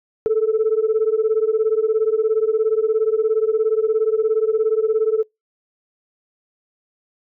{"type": "beating tone pair", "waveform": "sine", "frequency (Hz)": [431.6, 448.6], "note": ["A4", "A4"], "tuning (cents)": [-33, 34], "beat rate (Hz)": 17, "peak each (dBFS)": -17, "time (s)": [0.26, 5.23], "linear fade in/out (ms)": 0, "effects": ["noise-tail reverb RT60 0.2 s tail -26 dB re dry", "tanh soft clip ceiling -10 dBFS"]}